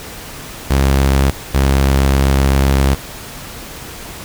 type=tone pair in turn; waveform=sawtooth; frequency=67.9 / 67.9 Hz; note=C#2 / C#2; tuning=-35 / -35 cents; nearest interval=unison; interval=0 cents; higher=neither; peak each=-6 dBFS; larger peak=neither; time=0.7-1.31 / 1.54-2.95 s; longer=second; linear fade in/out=10 ms; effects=pink hiss -31 dBFS RMS until 4.24 s